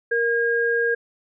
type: tone pair together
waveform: sine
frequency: 467.7 / 1625 Hz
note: A#4 / G#6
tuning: +6 / -38 cents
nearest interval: octave + minor seventh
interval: 2156 cents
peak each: -21 dBFS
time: 0.11-0.95 s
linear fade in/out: 10 ms
effects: none